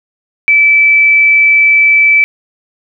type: tone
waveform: sine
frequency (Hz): 2313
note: D7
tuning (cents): -27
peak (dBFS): -4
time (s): 0.48-2.24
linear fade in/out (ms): 0
effects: none